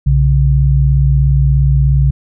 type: tone pair together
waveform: sine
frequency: 61.66 / 138.59 Hz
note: B1 / C#3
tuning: -2 / 0 cents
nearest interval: octave + major second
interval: 1402 cents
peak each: -10 dBFS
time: 0.06-2.11 s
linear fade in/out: 10 ms
effects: none

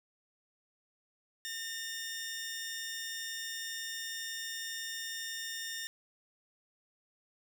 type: tone pair together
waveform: 15% pulse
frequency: 1818 / 2861 Hz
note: A#6 / F7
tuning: -44 / +41 cents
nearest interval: minor sixth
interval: 785 cents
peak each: -32 / -40 dBFS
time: 1.45-5.87 s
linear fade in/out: 0 ms
effects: 11-bit

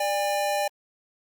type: tone pair together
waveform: square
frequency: 591.6 / 810 Hz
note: D5 / G#5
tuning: +13 / -43 cents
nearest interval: perfect fourth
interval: 544 cents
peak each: -27 dBFS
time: 0-0.68 s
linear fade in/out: 5 ms
effects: Opus 48 kbps

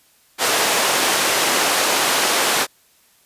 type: band-pass noise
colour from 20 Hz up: pink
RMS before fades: -18 dBFS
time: 0.38-2.67 s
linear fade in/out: 50 ms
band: 470 to 12000 Hz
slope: 12 dB/octave
effects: white hiss -56 dBFS RMS until 3.25 s + resampled to 32000 Hz

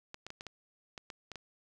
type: clicks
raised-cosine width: 0.2 ms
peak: -26 dBFS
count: 9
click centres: 0.144 / 0.266 / 0.304 / 0.409 / 0.467 / 0.978 / 1.102 / 1.317 / 1.357 s
effects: none

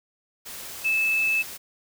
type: tone in noise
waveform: sine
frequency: 2617 Hz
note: E7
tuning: 13 cents flat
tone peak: -20 dBFS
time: 0.84-1.43 s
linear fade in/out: 20 ms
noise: white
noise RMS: -38 dBFS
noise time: 0.45-1.58 s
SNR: +15 dB
effects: none

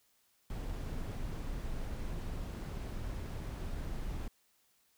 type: noise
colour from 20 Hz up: brown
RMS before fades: -39 dBFS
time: 0.5-4.28 s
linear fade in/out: 2 ms
effects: white hiss -72 dBFS RMS until 4.97 s

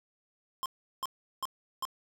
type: tone bursts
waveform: square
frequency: 1057 Hz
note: C6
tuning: 17 cents sharp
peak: -32 dBFS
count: 4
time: 0.63-1.852 s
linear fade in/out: 0 ms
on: 28 ms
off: 370 ms
effects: none

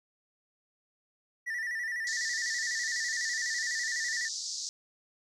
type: tone with vibrato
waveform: triangle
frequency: 1864.7 Hz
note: A#6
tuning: in tune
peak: -30 dBFS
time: 1.46-4.29 s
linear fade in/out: 20 ms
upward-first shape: square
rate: 12 Hz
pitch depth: 68 cents each way
type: band-pass noise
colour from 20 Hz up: pink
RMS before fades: -37 dBFS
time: 2.07-4.69 s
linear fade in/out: 0 ms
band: 4500 to 7000 Hz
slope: 48 dB/octave
effects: none

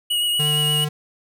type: tone with vibrato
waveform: square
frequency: 2900 Hz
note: F#7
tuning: 35 cents flat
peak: -19 dBFS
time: 0.1-0.85 s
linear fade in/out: 10 ms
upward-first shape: sine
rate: 8.5 Hz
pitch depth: 21 cents each way
type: tone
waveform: square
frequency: 150.1 Hz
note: D3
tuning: 38 cents sharp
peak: -23 dBFS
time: 0.39-0.89 s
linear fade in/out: 10 ms
effects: none

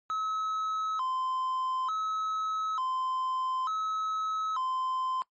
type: tone with vibrato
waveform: triangle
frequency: 1154 Hz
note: D6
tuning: 31 cents flat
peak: -27 dBFS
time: 0.1-5.22 s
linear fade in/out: 0 ms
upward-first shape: square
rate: 0.56 Hz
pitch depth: 190 cents each way
effects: noise-tail reverb RT60 0.1 s tail -20 dB re dry + MP3 32 kbps

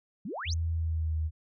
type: exponential sweep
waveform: sine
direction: up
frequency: 164.81 to 6700 Hz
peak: -34 dBFS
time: 0.25-0.54 s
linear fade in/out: 5 ms
type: tone with pitch glide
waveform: sine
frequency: 82.4 to 78.86 Hz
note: E2 to D#2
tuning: 0 to +24 cents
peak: -27 dBFS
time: 0.45-1.31 s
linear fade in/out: 50 ms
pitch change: -76 cents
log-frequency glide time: 0.71-1.15 s
effects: none

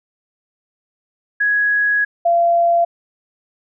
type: tone pair in turn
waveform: sine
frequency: 1668 / 684.9 Hz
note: G#6 / F5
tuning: +7 / -34 cents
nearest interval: octave + minor third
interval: 1541 cents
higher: first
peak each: -13 / -11 dBFS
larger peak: second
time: 1.4-2.05 / 2.25-2.85 s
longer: first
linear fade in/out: 10 ms
effects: none

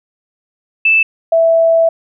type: tone pair in turn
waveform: sine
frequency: 2637 / 659.2 Hz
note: E7 / E5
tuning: 0 / 0 cents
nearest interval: 2 octaves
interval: 2400 cents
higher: first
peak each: -7 dBFS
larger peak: neither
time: 0.85-1.03 / 1.32-1.89 s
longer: second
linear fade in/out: 5 ms
effects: none

